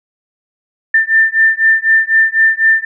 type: beating tone pair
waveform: sine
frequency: 1786 / 1790 Hz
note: A6 / A6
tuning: +25 / +29 cents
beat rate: 4 Hz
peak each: -11 dBFS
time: 0.94-2.85 s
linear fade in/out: 5 ms
effects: none